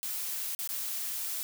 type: noise with dropouts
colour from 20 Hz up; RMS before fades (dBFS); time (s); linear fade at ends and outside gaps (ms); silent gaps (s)
blue; -35; 0.03-1.43; 0; 0.549-0.59 / 0.675-0.69
effects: none